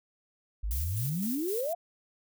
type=exponential sweep; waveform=sine; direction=up; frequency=47.45 to 712 Hz; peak=-29 dBFS; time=0.63-1.75 s; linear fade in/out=10 ms
type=noise with tremolo; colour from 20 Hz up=violet; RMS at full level=-37 dBFS; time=0.71-1.73 s; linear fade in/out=0 ms; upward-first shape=square; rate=3.9 Hz; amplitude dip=40%
effects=none